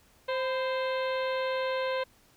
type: harmonic tone with a mistuned harmonic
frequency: 523.3 Hz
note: C5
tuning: in tune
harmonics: 1 / 2 / 3 / 4 / 5 / 6 / 7 / 8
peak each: -29 / -35 / -39 / -41 / -43 / -45 / -46 / -47 dBFS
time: 0.28-2.04 s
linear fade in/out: 10 ms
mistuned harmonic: 2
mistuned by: -58 cents
effects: pink hiss -62 dBFS RMS until 2.36 s